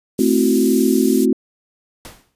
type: high-pass noise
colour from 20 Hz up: pink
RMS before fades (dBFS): -29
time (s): 0.18-1.26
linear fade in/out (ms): 20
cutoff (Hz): 6300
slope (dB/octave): 12
type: chord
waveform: sine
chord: F# half-diminished seventh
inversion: first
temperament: equal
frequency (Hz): 220 / 261.6 / 329.6 / 370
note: A3 / C4 / E4 / F#4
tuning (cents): 0 / 0 / 0 / 0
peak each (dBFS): -18 / -16 / -20 / -18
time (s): 0.19-1.33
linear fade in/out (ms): 2
type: noise with exponential decay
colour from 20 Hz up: pink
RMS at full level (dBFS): -33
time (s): 2.05-2.35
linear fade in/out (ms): 0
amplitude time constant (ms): 65
effects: resampled to 32000 Hz